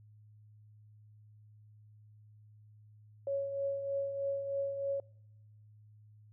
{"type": "tone with tremolo", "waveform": "sine", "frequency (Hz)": 554.4, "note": "C#5", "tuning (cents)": 0, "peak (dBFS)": -30, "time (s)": [3.27, 5], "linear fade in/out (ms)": 2, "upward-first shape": "triangle", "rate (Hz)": 3.2, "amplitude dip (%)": 55, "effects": ["noise-tail reverb RT60 0.9 s tail -26 dB re dry", "added 106 Hz sine -56 dBFS peak until 6.32 s"]}